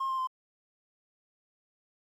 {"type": "tone with pitch steps", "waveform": "triangle", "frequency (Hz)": [1069, 1053.1, 1037.4], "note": ["C6", "C6", "C6"], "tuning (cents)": [37, 11, -15], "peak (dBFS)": -26, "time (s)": [0, 0.273], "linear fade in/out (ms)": 10, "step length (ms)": 91, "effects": ["tanh soft clip ceiling -24 dBFS", "11-bit"]}